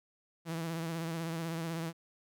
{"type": "tone with vibrato", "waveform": "sawtooth", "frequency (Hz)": 164.81, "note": "E3", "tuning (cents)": 0, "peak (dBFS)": -31, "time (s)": [0.45, 1.93], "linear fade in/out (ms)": 50, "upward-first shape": "triangle", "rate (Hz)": 16, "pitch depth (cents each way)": 54, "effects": []}